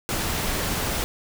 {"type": "noise", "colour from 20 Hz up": "pink", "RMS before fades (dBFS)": -26, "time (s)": [0.09, 1.04], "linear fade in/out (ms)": 0, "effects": []}